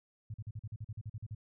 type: tone bursts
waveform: sine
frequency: 107.7 Hz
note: A2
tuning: 37 cents flat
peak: -38 dBFS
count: 13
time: 0.3-1.349 s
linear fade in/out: 5 ms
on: 41 ms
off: 43 ms
effects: none